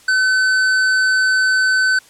sine tone with hard clipping, 1520 Hz, F#6, 46 cents sharp, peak -14 dBFS, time 0.08-1.99 s, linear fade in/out 5 ms, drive 10 dB, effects white hiss -47 dBFS RMS until 2.09 s + low-pass 10000 Hz 12 dB/octave

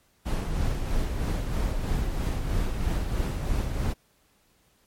brown noise with tremolo, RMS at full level -25 dBFS, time 0.25-3.94 s, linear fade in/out 20 ms, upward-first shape sine, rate 3.1 Hz, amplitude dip 40%, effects pink hiss -65 dBFS RMS until 4.86 s + MP3 64 kbps

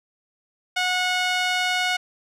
sawtooth tone with band-pass filter, 730 Hz, F#5, 24 cents flat, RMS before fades -23 dBFS, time 0.76-1.97 s, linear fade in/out 10 ms, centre 2600 Hz, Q 0.95, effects none

